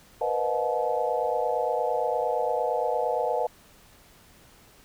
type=tone cluster; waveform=sine; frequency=479.3 / 508 / 616 / 714 / 862 Hz; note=A#4 / B4 / D#5 / F5 / A5; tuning=+48 / +49 / -17 / +38 / -36 cents; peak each=-30 dBFS; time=0.21-3.47 s; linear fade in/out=5 ms; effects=pink hiss -55 dBFS RMS until 4.84 s